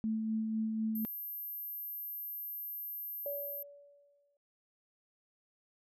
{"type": "tone with tremolo", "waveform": "sine", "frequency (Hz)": 220, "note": "A3", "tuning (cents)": 0, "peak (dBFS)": -30, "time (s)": [0.04, 1.05], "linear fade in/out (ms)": 0, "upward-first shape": "sine", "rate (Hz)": 4, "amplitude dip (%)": 30}
{"type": "tone", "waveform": "sine", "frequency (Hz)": 12960, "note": "G#9", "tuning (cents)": -43, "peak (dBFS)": -39, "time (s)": [0.95, 3.63], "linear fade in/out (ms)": 5}
{"type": "tone with exponential decay", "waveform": "sine", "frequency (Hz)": 572, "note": "D5", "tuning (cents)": -46, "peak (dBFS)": -35, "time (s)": [3.26, 4.37], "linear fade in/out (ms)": 2, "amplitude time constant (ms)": 240}
{"effects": []}